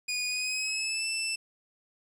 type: tone with pitch glide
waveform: 20% pulse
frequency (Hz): 2463 to 2655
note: D#7 to E7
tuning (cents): -18 to +12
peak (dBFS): -24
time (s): 0.08-1.36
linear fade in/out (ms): 10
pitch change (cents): +130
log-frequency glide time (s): 0.27-1.07
effects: resampled to 32000 Hz + 9-bit